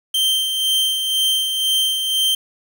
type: tone with tremolo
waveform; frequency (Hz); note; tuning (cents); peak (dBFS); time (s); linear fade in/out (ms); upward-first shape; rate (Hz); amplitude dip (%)
45% pulse; 3136; G7; 0; -14; 0.14-2.35; 5; sine; 2; 45
effects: 7-bit